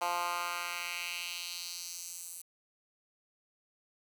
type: tone with high-pass filter sweep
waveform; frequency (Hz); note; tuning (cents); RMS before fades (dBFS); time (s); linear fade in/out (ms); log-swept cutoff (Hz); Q
10% pulse; 174.61; F3; 0; -38; 0.01-2.42; 10; 820 to 9300; 1.9
effects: 9-bit